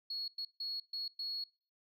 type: tone bursts at uneven times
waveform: sine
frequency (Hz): 4337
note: C#8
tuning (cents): -39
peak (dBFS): -36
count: 5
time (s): 0.1-0.28 / 0.38-0.45 / 0.6-0.8 / 0.93-1.08 / 1.19-1.44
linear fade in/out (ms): 5
effects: noise-tail reverb RT60 0.4 s tail -26 dB re dry + tanh soft clip ceiling -32 dBFS